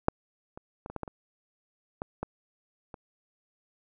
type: clicks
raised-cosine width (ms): 1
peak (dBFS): -7 / -28 / -24 / -26 / -20 / -19 / -26 / -19 / -18 / -27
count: 10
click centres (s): 0.084 / 0.575 / 0.861 / 0.9 / 0.963 / 1.033 / 1.078 / 2.019 / 2.23 / 2.942
effects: none